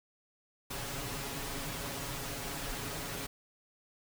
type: noise with comb filter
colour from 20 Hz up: pink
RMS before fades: -39 dBFS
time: 0.7-3.27 s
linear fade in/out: 10 ms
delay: 7.2 ms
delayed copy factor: +0.75
effects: none